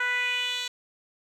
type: tone with band-pass filter sweep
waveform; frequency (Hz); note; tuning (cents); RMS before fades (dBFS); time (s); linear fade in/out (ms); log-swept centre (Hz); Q
10% pulse; 493.9; B4; 0; -28; 0-0.68; 5; 1600 to 4400; 3
effects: none